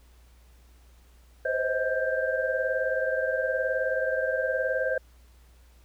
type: tone cluster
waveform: sine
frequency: 512 / 531 / 632 / 1580 Hz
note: C5 / C5 / D#5 / G6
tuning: -38 / +25 / +27 / +13 cents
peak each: -30 dBFS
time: 1.45-4.98 s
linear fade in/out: 5 ms
effects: added 60 Hz sine -53 dBFS peak until 5.84 s + pink hiss -63 dBFS RMS until 5.84 s